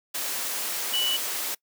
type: tone in noise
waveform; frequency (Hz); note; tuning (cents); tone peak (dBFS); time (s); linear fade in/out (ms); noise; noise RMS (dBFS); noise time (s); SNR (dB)
sine; 2960; F#7; 0; -23; 0.93-1.17; 10; white; -30; 0.14-1.55; +4
effects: noise-tail reverb RT60 0.1 s tail -24 dB re dry + high-pass 300 Hz 12 dB/octave